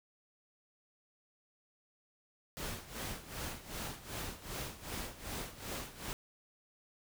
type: noise with tremolo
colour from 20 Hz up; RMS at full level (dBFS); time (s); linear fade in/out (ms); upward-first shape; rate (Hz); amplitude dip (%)
pink; -40; 2.57-6.13; 0; sine; 2.6; 80
effects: none